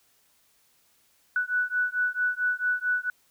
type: beating tone pair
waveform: sine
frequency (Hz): 1480 / 1484.5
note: F#6 / F#6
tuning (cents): 0 / +5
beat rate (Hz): 4.5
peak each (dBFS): -27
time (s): 1.36-3.1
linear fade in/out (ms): 2
effects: white hiss -65 dBFS RMS until 3.3 s